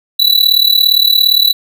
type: tone with amplitude modulation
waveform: square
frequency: 3951 Hz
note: B7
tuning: in tune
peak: -4 dBFS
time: 0.19-1.53 s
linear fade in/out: 10 ms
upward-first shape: sine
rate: 37.4 Hz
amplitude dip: 85%
effects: none